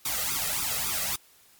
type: noise with flanger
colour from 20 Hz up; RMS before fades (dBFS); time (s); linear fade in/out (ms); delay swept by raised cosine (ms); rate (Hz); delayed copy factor
white; -29; 0.05-1.16; 5; 0.82 to 1.58; 3.6; +0.95
effects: white hiss -58 dBFS RMS until 1.59 s + MP3 96 kbps